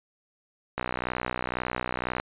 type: click train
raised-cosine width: 0.5 ms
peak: -13 dBFS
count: 89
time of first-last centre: 0.78-2.199 s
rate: 62 Hz
effects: resampled to 8000 Hz